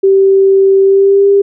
sine tone with pitch glide, 388.4 to 398.9 Hz, G4 to G4, -16 to +30 cents, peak -4 dBFS, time 0.03-1.42 s, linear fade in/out 10 ms, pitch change +46 cents, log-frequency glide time 0.82-1.28 s, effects none

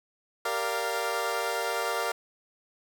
20% pulse chord, G minor seventh, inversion none, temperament equal with one note detuned, 392 / 466.2 / 587.3 / 694.4 Hz, G4 / Bb4 / D5 / F5, 0 / 0 / 0 / -10 cents, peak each -32 / -27 / -29 / -28 dBFS, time 0.45-2.12 s, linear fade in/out 5 ms, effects none

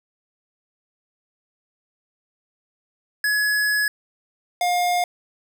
square tone pair in turn, 1690 / 710.6 Hz, G#6 / F5, +30 / +30 cents, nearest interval octave + minor third, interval 1500 cents, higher first, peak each -19 dBFS, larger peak neither, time 3.24-3.88 / 4.61-5.04 s, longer first, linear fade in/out 2 ms, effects none

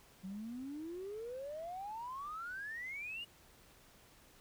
triangle exponential sweep, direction up, 183.1 to 2911 Hz, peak -38 dBFS, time 0.23-3.25 s, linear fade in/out 20 ms, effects tanh soft clip ceiling -39 dBFS + pink hiss -63 dBFS RMS until 4.4 s

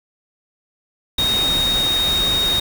sine tone in noise, 3729 Hz, A#7, in tune, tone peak -16 dBFS, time 1.18-2.6 s, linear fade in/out 5 ms, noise pink, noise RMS -25 dBFS, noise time 1.18-2.6 s, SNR +6 dB, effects none

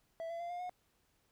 triangle tone with pitch steps, 659.3 / 674.7 / 690.5 / 706.6 / 723.1 Hz, E5 / E5 / F5 / F5 / F#5, 0 / +40 / -20 / +20 / -40 cents, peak -37 dBFS, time 0.2-0.695 s, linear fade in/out 0 ms, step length 99 ms, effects pink hiss -75 dBFS RMS until 1.31 s

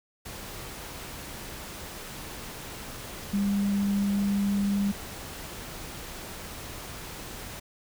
sine tone in noise, 200.4 Hz, G3, 38 cents sharp, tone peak -23 dBFS, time 3.33-4.92 s, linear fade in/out 10 ms, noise pink, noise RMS -40 dBFS, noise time 0.25-7.6 s, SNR +14 dB, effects none

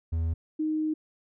triangle / sine tone pair in turn, 81.8 / 310.6 Hz, E2 / D#4, -13 / -3 cents, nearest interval octave + major seventh, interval 2310 cents, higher second, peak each -23 / -25 dBFS, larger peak first, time 0.12-0.34 / 0.59-0.94 s, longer second, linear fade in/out 10 ms, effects none

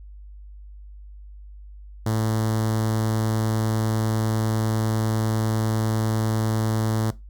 sawtooth tone with notch filter, 110 Hz, A2, in tune, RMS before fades -23 dBFS, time 2.06-7.11 s, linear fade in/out 5 ms, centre 2500 Hz, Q 1.1, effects noise-tail reverb RT60 0.2 s tail -18 dB re dry + added 50 Hz sine -39 dBFS peak until 7.29 s

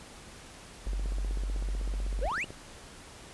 sine tone, 47.07 Hz, F#1, 30 cents sharp, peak -29 dBFS, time 0.86-2.29 s, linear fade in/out 10 ms
click train, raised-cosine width 2 ms, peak -30 dBFS, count 27, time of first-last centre 0.87-2.505 s, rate 15.9 Hz
triangle exponential sweep, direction up, 440 to 3051 Hz, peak -28 dBFS, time 2.21-2.45 s, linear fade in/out 20 ms
effects pink hiss -49 dBFS RMS until 3.33 s + resampled to 24000 Hz

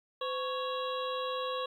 harmonic tone with a mistuned harmonic, 554.4 Hz, C#5, in tune, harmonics 1 / 2 / 3 / 5 / 6 / 7, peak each -35 / -36 / -48 / -46 / -44 / -44 dBFS, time 0.21-1.66 s, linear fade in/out 5 ms, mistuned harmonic 1, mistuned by -140 cents, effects 11-bit

